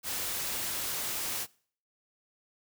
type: noise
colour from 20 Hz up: white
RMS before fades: -34 dBFS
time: 0.03-1.47 s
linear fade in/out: 50 ms
effects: noise-tail reverb RT60 0.5 s tail -23 dB re dry